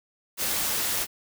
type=noise; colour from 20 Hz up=white; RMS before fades=-27 dBFS; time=0.37-1.07 s; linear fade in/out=50 ms; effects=none